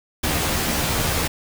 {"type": "noise with comb filter", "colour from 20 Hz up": "pink", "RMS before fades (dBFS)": -22, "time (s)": [0.23, 1.28], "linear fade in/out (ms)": 10, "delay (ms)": 13, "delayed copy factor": 0.6, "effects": []}